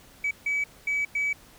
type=tone bursts at uneven times; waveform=sine; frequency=2285 Hz; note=D7; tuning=48 cents flat; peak=-22 dBFS; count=4; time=0.24-0.31 / 0.46-0.64 / 0.87-1.05 / 1.15-1.33 s; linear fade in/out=5 ms; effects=tanh soft clip ceiling -21 dBFS + pink hiss -53 dBFS RMS until 1.58 s